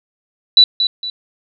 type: tone with echo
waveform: sine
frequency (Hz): 3957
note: B7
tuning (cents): +3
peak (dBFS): -3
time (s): 0.57-0.64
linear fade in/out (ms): 2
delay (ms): 230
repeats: 2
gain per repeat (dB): -9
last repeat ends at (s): 1.1
effects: none